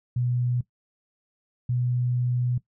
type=tone pair in turn; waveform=sine; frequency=123 / 123.44 Hz; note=B2 / B2; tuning=-7 / 0 cents; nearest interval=unison; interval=7 cents; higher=second; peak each=-22 dBFS; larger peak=neither; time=0.16-0.61 / 1.69-2.58 s; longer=second; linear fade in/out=5 ms; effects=noise-tail reverb RT60 0.1 s tail -17 dB re dry